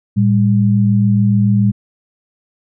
sine tone pair together, 113 / 200.1 Hz, A2 / G3, +47 / +36 cents, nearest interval minor seventh, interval 989 cents, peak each -12 dBFS, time 0.16-1.72 s, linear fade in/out 20 ms, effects none

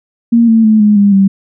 sine tone with pitch steps, 233.1 / 224.9 / 217 / 209.4 / 202 / 194.88 Hz, A#3 / A3 / A3 / G#3 / G#3 / G3, 0 / +38 / -24 / +15 / -48 / -10 cents, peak -4 dBFS, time 0.32-1.28 s, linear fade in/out 10 ms, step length 160 ms, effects none

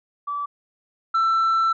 sine tone pair in turn, 1155 / 1335 Hz, D6 / E6, -29 / +22 cents, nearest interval minor third, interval 251 cents, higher second, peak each -24 / -14 dBFS, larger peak second, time 0.27-0.46 / 1.14-1.73 s, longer second, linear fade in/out 10 ms, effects tanh soft clip ceiling -16 dBFS

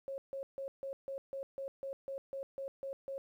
sine tone bursts, 545 Hz, C#5, 29 cents flat, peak -38 dBFS, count 13, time 0.08-3.18 s, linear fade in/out 0 ms, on 100 ms, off 150 ms, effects 12-bit

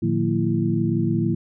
sine tone cluster, 114.3 / 152 / 178.5 / 229.9 / 333.3 Hz, A#2 / D#3 / F3 / A#3 / E4, -34 / -40 / +38 / -24 / +19 cents, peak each -25 dBFS, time 0.02-1.35 s, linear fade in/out 10 ms, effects none

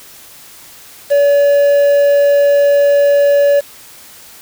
triangle tone with quantisation, 570 Hz, C#5, 48 cents sharp, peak -5 dBFS, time 1.1-3.61 s, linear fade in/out 20 ms, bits 5, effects white hiss -38 dBFS RMS until 4.41 s

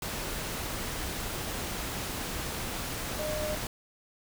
sine tone in noise, 610 Hz, D#5, 34 cents flat, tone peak -32 dBFS, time 3.19-3.55 s, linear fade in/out 2 ms, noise pink, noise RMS -35 dBFS, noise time 0.02-3.67 s, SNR 0 dB, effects none

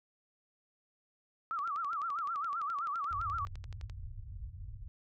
sine tone with vibrato, 1244.5 Hz, D#6, in tune, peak -33 dBFS, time 1.51-3.45 s, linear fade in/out 0 ms, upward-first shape sine, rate 7.7 Hz, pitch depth 180 cents each way
click train, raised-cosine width 0.2 ms, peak -34 dBFS, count 28, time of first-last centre 1.59-3.898 s, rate 11.7 Hz
white low-pass noise, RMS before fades -44 dBFS, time 3.11-4.88 s, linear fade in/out 0 ms, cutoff 110 Hz, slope 48 dB/octave
effects none

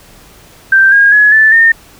sine tone with pitch steps, 1568 / 1628 / 1690.3 / 1754.9 / 1822.1 Hz, G6 / G#6 / G#6 / A6 / A#6, 0 / -35 / +30 / -5 / -40 cents, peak -3 dBFS, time 0.72-1.72 s, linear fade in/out 5 ms, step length 200 ms, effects pink hiss -40 dBFS RMS until 1.99 s

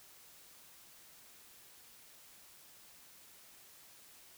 silence, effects white hiss -59 dBFS RMS until 4.37 s

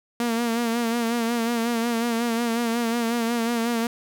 sawtooth tone with vibrato, 233.1 Hz, A#3, in tune, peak -18 dBFS, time 0.2-3.87 s, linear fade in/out 2 ms, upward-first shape sine, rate 5.5 Hz, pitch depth 50 cents each way, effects none

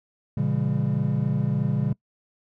triangle chord, A# diminished seventh, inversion none, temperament just, 116.54 / 139.85 / 167.82 / 201.4 Hz, A#2 / C#3 / E3 / G3, 0 / +16 / +31 / +47 cents, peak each -26 / -22 / -28 / -26 dBFS, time 0.37-1.93 s, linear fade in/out 5 ms, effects noise-tail reverb RT60 0.1 s tail -23 dB re dry

